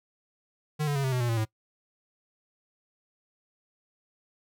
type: tone with pitch steps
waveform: square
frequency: 151.5 / 144.66 / 138.13 / 131.89 / 125.93 / 120.25 / 114.82 / 109.63 Hz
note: D#3 / D3 / C#3 / C3 / B2 / B2 / A#2 / A2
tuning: -46 / -26 / -6 / +14 / +34 / -46 / -26 / -6 cents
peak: -26 dBFS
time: 0.79-1.454 s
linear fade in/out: 20 ms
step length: 83 ms
effects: noise-tail reverb RT60 0.1 s tail -22 dB re dry